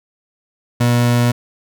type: tone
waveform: 30% pulse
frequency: 120.5 Hz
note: B2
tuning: 42 cents flat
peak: -9 dBFS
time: 0.8-1.32 s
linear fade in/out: 10 ms
effects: none